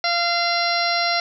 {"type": "harmonic tone with a mistuned harmonic", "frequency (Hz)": 690, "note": "F5", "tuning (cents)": -21, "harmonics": [1, 2, 3, 4, 5, 6, 7, 8], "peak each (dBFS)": [-23, -26, -25, -33, -34, -25, -29, -28], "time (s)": [0.04, 1.2], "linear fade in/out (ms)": 2, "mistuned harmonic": 7, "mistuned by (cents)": -15, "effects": []}